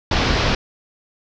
pink low-pass noise, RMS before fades -18 dBFS, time 0.11-0.55 s, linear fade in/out 5 ms, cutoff 5500 Hz, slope 48 dB/octave, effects none

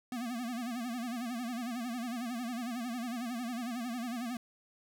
square tone with vibrato, 240 Hz, B3, 49 cents flat, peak -36 dBFS, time 0.12-4.37 s, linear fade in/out 2 ms, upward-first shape sine, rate 11 Hz, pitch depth 110 cents each way, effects none

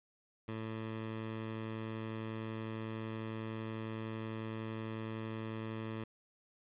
15% pulse tone, 110.9 Hz, A2, 14 cents sharp, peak -33 dBFS, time 0.48-6.04 s, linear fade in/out 5 ms, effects resampled to 8000 Hz + 10-bit

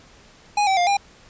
square tone with pitch steps, 827 / 769 / 705 / 803 Hz, G#5 / G5 / F5 / G5, -8 / -33 / +16 / +41 cents, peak -17 dBFS, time 0.57-0.97 s, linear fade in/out 5 ms, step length 100 ms, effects pink hiss -50 dBFS RMS until 1.29 s + resampled to 16000 Hz

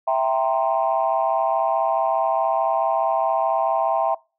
sine chord, C dominant seventh, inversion first, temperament equal, 659.3 / 784 / 932.3 / 1046.5 Hz, E5 / G5 / Bb5 / C6, 0 / 0 / 0 / 0 cents, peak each -20 / -22 / -25 / -26 dBFS, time 0.07-4.15 s, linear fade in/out 10 ms, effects noise-tail reverb RT60 0.3 s tail -23 dB re dry + tanh soft clip ceiling -8 dBFS

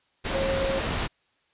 sine tone in noise, 540 Hz, C#5, 45 cents flat, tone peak -25 dBFS, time 0.33-0.8 s, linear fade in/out 20 ms, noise pink, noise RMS -28 dBFS, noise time 0.24-1.08 s, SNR 0 dB, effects white hiss -68 dBFS RMS until 1.53 s + resampled to 8000 Hz

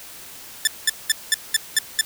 10% pulse tone bursts, 1760 Hz, A6, in tune, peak -5 dBFS, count 7, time 0.65-2.011 s, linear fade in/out 2 ms, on 23 ms, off 200 ms, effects white hiss -40 dBFS RMS until 2.05 s

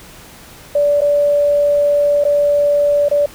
sine tone with dropouts, 580 Hz, D5, 22 cents flat, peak -10 dBFS, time 0.75-3.26 s, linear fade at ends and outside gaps 5 ms, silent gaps 1.008-1.016 / 2.24-2.25 / 3.086-3.112 s, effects pink hiss -39 dBFS RMS until 3.34 s

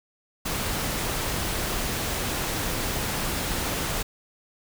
pink noise, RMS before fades -28 dBFS, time 0.45-4.03 s, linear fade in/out 10 ms, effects none

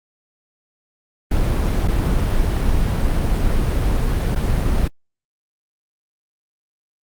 brown noise with dropouts, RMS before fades -17 dBFS, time 1.31-4.88 s, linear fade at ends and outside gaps 5 ms, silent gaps 1.877-1.882 / 4.35-4.358 s, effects Opus 32 kbps

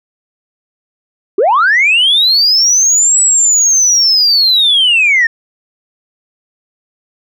sine linear two-way sweep, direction up then down, 350 to 7902 to 1784 Hz, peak -5 dBFS, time 1.38-5.27 s, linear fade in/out 5 ms, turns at 3.21 s, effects tanh soft clip ceiling -3 dBFS

